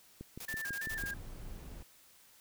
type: click train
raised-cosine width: 3 ms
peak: -31 dBFS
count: 6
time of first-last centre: 0.21-1.038 s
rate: 6.04 Hz
type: noise bursts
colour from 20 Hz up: white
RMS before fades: -45 dBFS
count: 9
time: 0.4-1.111 s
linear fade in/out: 5 ms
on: 55 ms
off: 27 ms
type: tone with vibrato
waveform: sine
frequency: 1693 Hz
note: G#6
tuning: 33 cents sharp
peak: -37 dBFS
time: 0.48-1.14 s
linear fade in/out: 5 ms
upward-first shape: square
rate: 3 Hz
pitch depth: 76 cents each way
type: noise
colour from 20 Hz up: brown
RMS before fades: -46 dBFS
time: 0.9-1.83 s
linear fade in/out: 5 ms
effects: white hiss -62 dBFS RMS until 2.4 s